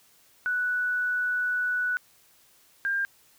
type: tone pair in turn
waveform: sine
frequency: 1480 / 1598.4 Hz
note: F#6 / G6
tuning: 0 / +33 cents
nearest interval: minor second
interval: 133 cents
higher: second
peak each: -24 / -24 dBFS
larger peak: neither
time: 0.46-1.97 / 2.85-3.05 s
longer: first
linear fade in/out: 0 ms
effects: white hiss -60 dBFS RMS until 3.38 s